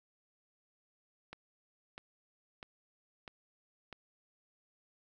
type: click train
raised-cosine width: 0.3 ms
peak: -29 dBFS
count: 5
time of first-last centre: 1.33-3.927 s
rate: 1.54 Hz
effects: none